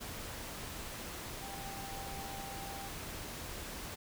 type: tone in noise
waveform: sine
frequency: 788 Hz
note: G5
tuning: 9 cents sharp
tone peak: -46 dBFS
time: 1.41-2.89 s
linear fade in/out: 20 ms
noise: pink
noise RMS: -44 dBFS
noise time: 0-3.96 s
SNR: -5 dB
effects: none